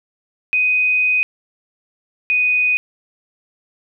sine tone pair in turn, 2500 / 2489 Hz, D#7 / D#7, +8 / 0 cents, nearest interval unison, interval 8 cents, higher first, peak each -13 dBFS, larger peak neither, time 0.53-1.23 / 2.3-2.77 s, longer first, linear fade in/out 0 ms, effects none

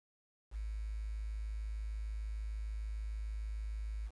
sine tone with quantisation, 53.3 Hz, G#1, 46 cents sharp, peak -37 dBFS, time 0.51-4.11 s, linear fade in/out 50 ms, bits 10, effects resampled to 24000 Hz

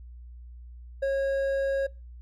sine tone with hard clipping, 546 Hz, C#5, 26 cents flat, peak -25 dBFS, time 1.02-1.87 s, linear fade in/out 10 ms, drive 5 dB, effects noise-tail reverb RT60 0.3 s tail -24 dB re dry + added 60 Hz sine -42 dBFS peak until 2.21 s

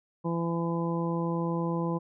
harmonic tone, 168.3 Hz, E3, 36 cents sharp, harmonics 1 / 2 / 3 / 4 / 5 / 6, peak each -29 / -33 / -35 / -46 / -40 / -37 dBFS, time 0.24-1.99 s, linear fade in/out 20 ms, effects none

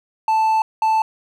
triangle tone bursts at uneven times, 880 Hz, A5, in tune, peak -12 dBFS, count 2, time 0.28-0.62 / 0.82-1.02 s, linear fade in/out 2 ms, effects none

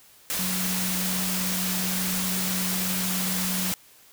sine tone in noise, 185 Hz, F#3, in tune, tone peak -29 dBFS, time 0.39-3.72 s, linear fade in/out 0 ms, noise white, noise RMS -28 dBFS, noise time 0.3-3.74 s, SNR -4 dB, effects white hiss -54 dBFS RMS until 4.12 s

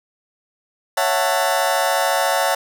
sawtooth chord, F# minor seventh, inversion second, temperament just, 555 / 666 / 740 / 888 Hz, C#5 / E5 / F#5 / A5, +2 / +18 / 0 / +16 cents, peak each -18 dBFS, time 0.97-2.55 s, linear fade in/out 5 ms, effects none

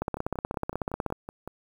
two click trains, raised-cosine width 1 ms, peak -23 / -14 dBFS, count 8 / 19, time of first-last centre 0.17-1.476 / 0.02-1.124 s, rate 5.36 / 16.3 Hz, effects 8-bit

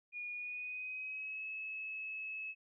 sine tone with pitch glide, 2443 to 2587 Hz, D#7 to E7, -32 to -33 cents, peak -40 dBFS, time 0.12-2.55 s, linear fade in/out 50 ms, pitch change +99 cents, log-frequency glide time 0.33-1.46 s, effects none

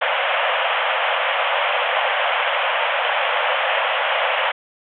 pink band-pass noise, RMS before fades -20 dBFS, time 0.01-4.52 s, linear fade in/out 10 ms, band 510 to 3300 Hz, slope 96 dB/octave, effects none

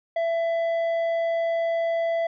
sine tone with tanh clipping, 667 Hz, E5, 20 cents sharp, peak -23 dBFS, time 0.16-2.27 s, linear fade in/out 5 ms, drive 7 dB, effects none

